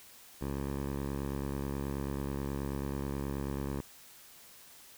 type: tone with low-pass filter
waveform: 10% pulse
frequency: 69.3 Hz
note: C#2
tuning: in tune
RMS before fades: -36 dBFS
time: 0.41-3.81 s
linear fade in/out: 5 ms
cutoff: 1600 Hz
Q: 0.53
effects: white hiss -55 dBFS RMS until 4.97 s